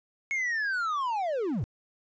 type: linear sweep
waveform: triangle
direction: down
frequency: 2200 to 87.31 Hz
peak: -25 dBFS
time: 0.31-1.64 s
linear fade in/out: 0 ms
effects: resampled to 16000 Hz + 11-bit